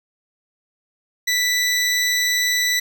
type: tone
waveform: 20% pulse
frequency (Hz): 1975.5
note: B6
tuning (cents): 0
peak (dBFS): -12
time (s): 1.27-2.8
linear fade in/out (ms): 10
effects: none